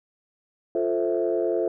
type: chord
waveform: sine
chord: F major seventh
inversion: none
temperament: equal with one note detuned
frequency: 349.2 / 440 / 523.3 / 657 Hz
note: F4 / A4 / C5 / E5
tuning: 0 / 0 / 0 / -6 cents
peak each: -25 / -26 / -28 / -28 dBFS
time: 0.75-1.68 s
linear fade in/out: 2 ms
effects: tanh soft clip ceiling -12 dBFS